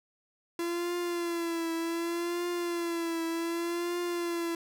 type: tone with vibrato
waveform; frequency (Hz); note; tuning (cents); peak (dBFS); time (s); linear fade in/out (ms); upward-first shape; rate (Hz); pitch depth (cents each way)
45% pulse; 340; F4; -46; -30; 0.59-4.55; 2; triangle; 0.66; 57
effects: none